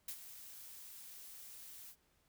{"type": "noise with ADSR envelope", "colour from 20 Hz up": "blue", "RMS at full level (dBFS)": -42, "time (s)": [0.08, 1.96], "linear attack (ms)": 5, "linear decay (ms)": 67, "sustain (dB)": -11, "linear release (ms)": 69, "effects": ["pink hiss -75 dBFS RMS until 2.28 s"]}